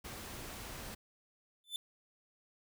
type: noise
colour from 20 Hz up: pink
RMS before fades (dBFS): -46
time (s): 0.04-0.95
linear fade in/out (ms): 10
type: tone with exponential growth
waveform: 45% pulse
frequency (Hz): 3520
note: A7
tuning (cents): 0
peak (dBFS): -33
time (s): 1.64-1.76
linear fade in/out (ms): 1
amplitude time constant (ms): 24
effects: none